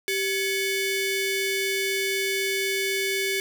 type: ring-modulated tone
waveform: sawtooth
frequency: 1304 Hz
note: E6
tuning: 19 cents flat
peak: -17 dBFS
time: 0.08-3.4 s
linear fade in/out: 0 ms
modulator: 914 Hz
effects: none

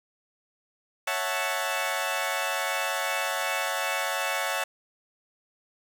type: chord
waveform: 15% pulse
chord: F# minor seventh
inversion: second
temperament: equal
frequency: 554.4 / 659.3 / 740 / 880 Hz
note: C#5 / E5 / F#5 / A5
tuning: 0 / 0 / 0 / 0 cents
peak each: -26 dBFS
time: 1.07-4.64 s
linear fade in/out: 5 ms
effects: none

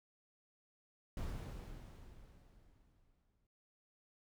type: noise with exponential decay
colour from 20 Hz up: brown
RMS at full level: -40 dBFS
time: 1.17-3.47 s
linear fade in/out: 2 ms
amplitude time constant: 500 ms
effects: none

